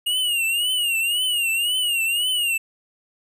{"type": "tone with vibrato", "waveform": "square", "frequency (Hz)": 2846, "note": "F7", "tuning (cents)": 32, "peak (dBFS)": -20, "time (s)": [0.06, 2.58], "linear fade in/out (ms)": 10, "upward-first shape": "triangle", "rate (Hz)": 1.9, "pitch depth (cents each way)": 130, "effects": []}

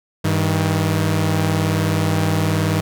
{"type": "tone pair together", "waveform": "sawtooth", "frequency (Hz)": [99.03, 158.7], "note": ["G2", "D#3"], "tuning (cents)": [18, 35], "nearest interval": "minor sixth", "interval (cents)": 817, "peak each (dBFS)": -15, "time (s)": [0.24, 2.81], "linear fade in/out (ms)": 10, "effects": []}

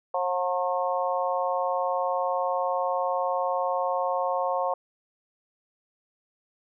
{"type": "harmonic tone", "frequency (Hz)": 180, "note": "F#3", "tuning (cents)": -47, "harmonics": [3, 4, 5, 6], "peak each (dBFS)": [-28, -29, -30, -31], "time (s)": [0.14, 4.74], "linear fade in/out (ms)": 5, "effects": []}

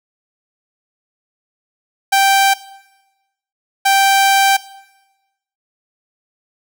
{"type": "tone bursts at uneven times", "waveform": "sawtooth", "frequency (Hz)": 783, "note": "G5", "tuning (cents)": -2, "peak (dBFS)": -6, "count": 2, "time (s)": [[2.12, 2.54], [3.85, 4.57]], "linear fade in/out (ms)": 10, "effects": ["noise-tail reverb RT60 1.0 s tail -18 dB re dry"]}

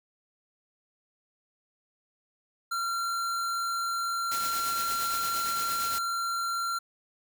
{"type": "tone", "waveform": "square", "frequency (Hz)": 1371, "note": "F6", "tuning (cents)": -32, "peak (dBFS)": -29, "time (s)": [2.71, 6.79], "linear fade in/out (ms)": 10}
{"type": "noise with tremolo", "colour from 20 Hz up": "white", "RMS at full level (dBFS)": -34, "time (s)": [4.31, 5.99], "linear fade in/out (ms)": 10, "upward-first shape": "triangle", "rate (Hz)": 8.7, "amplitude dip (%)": 45}
{"effects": []}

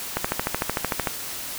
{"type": "click train", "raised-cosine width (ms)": 0.5, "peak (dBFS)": -7, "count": 13, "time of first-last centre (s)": [0.17, 1.072], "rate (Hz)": 13.3, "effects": ["white hiss -33 dBFS RMS until 1.58 s"]}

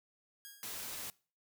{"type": "tone with exponential decay", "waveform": "5% pulse", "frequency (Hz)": 1636, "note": "G#6", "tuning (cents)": -26, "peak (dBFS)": -36, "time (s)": [0.45, 0.91], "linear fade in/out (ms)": 0, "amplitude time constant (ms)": 100}
{"type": "noise", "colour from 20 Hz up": "white", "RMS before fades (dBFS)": -43, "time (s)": [0.63, 1.1], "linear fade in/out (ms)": 0}
{"effects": ["noise-tail reverb RT60 0.4 s tail -23 dB re dry"]}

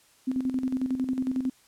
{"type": "tone with tremolo", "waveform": "sine", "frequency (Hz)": 258.8, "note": "C4", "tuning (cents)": -19, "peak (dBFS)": -23, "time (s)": [0.27, 1.5], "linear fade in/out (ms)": 10, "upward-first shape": "square", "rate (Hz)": 11, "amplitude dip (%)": 60, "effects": ["white hiss -60 dBFS RMS until 1.67 s", "low-pass 11000 Hz 12 dB/octave"]}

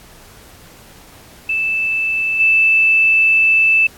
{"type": "tone with level steps", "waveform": "sine", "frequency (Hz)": 2637, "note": "E7", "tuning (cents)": 0, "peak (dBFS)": [-15, -9], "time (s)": [1.49, 3.87], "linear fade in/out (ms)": 5, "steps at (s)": 2.39, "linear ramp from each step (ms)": 20, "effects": ["pink hiss -43 dBFS RMS until 3.97 s", "AAC 64 kbps"]}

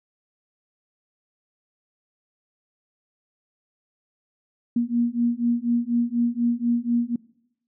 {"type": "beating tone pair", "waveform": "sine", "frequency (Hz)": [235.4, 239.5], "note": ["A#3", "A#3"], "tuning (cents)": [17, 47], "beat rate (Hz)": 4.1, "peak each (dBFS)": -23, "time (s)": [4.76, 7.16], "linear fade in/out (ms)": 5, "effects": ["noise-tail reverb RT60 0.8 s tail -23 dB re dry"]}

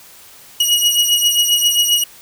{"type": "beating tone pair", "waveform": "sawtooth", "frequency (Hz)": [2897, 2904.5], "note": ["F#7", "F#7"], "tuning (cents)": [-37, -33], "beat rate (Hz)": 7.5, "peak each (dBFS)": [-11, -13], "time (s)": [0.6, 2.04], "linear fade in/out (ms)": 5, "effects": ["white hiss -42 dBFS RMS until 2.21 s"]}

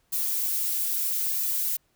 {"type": "noise with flanger", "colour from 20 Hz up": "violet", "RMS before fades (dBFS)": -27, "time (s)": [0.12, 1.77], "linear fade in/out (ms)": 10, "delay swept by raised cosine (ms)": [1.8, 6.1], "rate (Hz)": 0.77, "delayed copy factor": -0.6, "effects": ["pink hiss -69 dBFS RMS until 1.95 s"]}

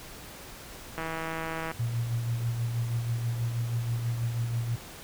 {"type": "click train", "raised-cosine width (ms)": 0.5, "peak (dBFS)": -19, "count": 120, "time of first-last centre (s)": [0.98, 1.715], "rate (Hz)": 162}
{"type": "tone with tremolo", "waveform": "sine", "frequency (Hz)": 117.4, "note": "A#2", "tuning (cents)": 13, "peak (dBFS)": -25, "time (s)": [1.79, 4.76], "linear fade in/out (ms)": 10, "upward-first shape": "sine", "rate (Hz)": 6.2, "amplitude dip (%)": 45}
{"effects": ["pink hiss -45 dBFS RMS until 5.03 s"]}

